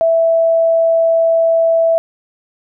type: tone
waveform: sine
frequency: 659.3 Hz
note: E5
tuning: in tune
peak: -9 dBFS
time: 0.01-1.98 s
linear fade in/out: 0 ms
effects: none